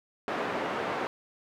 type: band-pass noise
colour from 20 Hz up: pink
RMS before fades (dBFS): -32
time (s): 0.28-1.07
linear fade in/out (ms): 0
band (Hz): 330 to 1700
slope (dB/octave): 12
effects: none